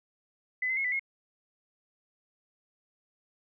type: tone with pitch steps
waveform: sine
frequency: 2011 / 2061 / 2170 / 1992 / 2160 Hz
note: B6 / C7 / C#7 / B6 / C#7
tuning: +31 / -27 / -37 / +14 / -45 cents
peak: -27 dBFS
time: 0.62-0.995 s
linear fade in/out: 5 ms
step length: 75 ms
effects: none